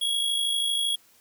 square tone with amplitude modulation, 3322 Hz, G#7, in tune, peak -22 dBFS, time 0.01-0.96 s, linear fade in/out 10 ms, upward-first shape sine, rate 52.7 Hz, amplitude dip 45%, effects white hiss -59 dBFS RMS until 1.2 s

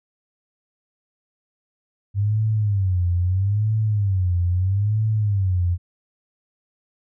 sine tone with vibrato, 98 Hz, G2, in tune, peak -17 dBFS, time 2.14-5.78 s, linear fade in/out 50 ms, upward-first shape sine, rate 0.77 Hz, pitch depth 190 cents each way, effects none

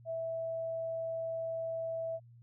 sine tone, 656 Hz, E5, 9 cents flat, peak -34 dBFS, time 0.05-2.2 s, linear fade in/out 50 ms, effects added 118 Hz sine -54 dBFS peak until 2.42 s

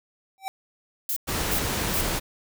square tone with exponential growth, 773 Hz, G5, 24 cents flat, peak -25 dBFS, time 0.38-0.48 s, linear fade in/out 0 ms, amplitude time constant 21 ms
violet noise bursts, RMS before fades -27 dBFS, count 3, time 1.09-2.012 s, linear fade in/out 2 ms, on 74 ms, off 350 ms
pink noise, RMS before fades -27 dBFS, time 1.27-2.2 s, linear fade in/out 20 ms
effects none

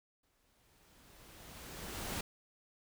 pink noise with exponential growth, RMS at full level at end -38 dBFS, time 0.23-2.21 s, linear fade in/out 5 ms, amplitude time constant 430 ms, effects none

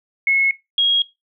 sine tone pair in turn, 2181 / 3283 Hz, C#7 / G#7, -29 / -21 cents, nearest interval perfect fifth, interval 708 cents, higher second, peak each -13 dBFS, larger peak neither, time 0.27-0.51 / 0.78-1.02 s, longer neither, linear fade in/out 2 ms, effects noise-tail reverb RT60 0.2 s tail -18 dB re dry

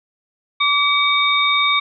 sine tone cluster, 1157 / 2276 / 3681 Hz, D6 / C#7 / A#7, -26 / +45 / -23 cents, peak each -18 dBFS, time 0.6-1.8 s, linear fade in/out 10 ms, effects none

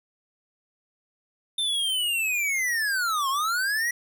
square linear two-way sweep, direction down then up, 3600 to 1046.5 to 1956 Hz, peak -24 dBFS, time 1.58-3.91 s, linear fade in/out 5 ms, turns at 3.29 s, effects none

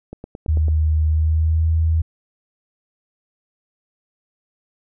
click train, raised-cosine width 2 ms, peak -19 dBFS, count 6, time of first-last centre 0.13-0.683 s, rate 9.04 Hz
sine tone with pitch glide, 77.78 to 80.66 Hz, D#2 to E2, 0 to -37 cents, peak -14 dBFS, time 0.48-2.02 s, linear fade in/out 10 ms, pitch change +63 cents, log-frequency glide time 1.07-1.68 s
effects none

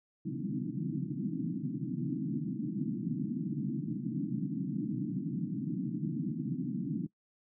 pink band-pass noise, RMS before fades -35 dBFS, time 0.25-7.07 s, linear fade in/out 10 ms, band 130 to 320 Hz, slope 96 dB/octave, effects noise-tail reverb RT60 0.1 s tail -20 dB re dry

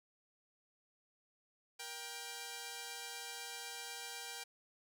5% pulse tone pair together, 473.8 / 787 Hz, A#4 / G5, +28 / +7 cents, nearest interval major sixth, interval 879 cents, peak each -38 / -34 dBFS, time 1.79-4.44 s, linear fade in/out 10 ms, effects none

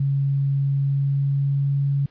sine tone with pitch glide, 138.59 to 139.8 Hz, C#3 to C#3, 0 to +15 cents, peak -18 dBFS, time 0-2.06 s, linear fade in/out 5 ms, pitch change +15 cents, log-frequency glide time 0.7-1.85 s, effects pink hiss -59 dBFS RMS until 2.1 s + resampled to 11025 Hz

